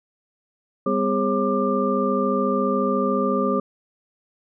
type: tone cluster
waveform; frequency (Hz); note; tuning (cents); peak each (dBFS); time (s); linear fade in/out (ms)
sine; 198.8 / 252.9 / 409.3 / 542 / 1189; G3 / B3 / G#4 / C#5 / D6; +25 / +41 / -25 / -39 / +21; -25; 0.86-3.6; 5
effects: none